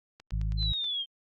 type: click train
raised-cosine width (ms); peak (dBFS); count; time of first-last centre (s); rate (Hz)
0.2; -31; 7; 0.2-0.842; 9.34
type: harmonic tone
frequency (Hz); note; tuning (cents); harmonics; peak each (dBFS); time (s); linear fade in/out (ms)
52.9; G#1; +33; 1 / 2 / 3; -28 / -34 / -38; 0.32-0.73; 5
type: linear sweep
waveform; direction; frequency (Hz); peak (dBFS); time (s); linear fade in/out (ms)
sine; down; 4119 to 3136; -29; 0.57-1.06; 50
effects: Opus 48 kbps